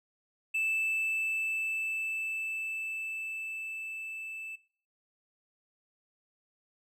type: tone with level ramp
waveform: triangle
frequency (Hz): 2637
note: E7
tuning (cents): 0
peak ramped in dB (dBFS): -26 to -38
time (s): 0.54-4.56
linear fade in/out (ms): 10
effects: noise-tail reverb RT60 0.5 s tail -20 dB re dry